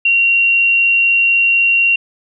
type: tone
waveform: sine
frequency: 2752 Hz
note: F7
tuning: 26 cents flat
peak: -9 dBFS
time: 0.05-1.96 s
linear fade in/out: 5 ms
effects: none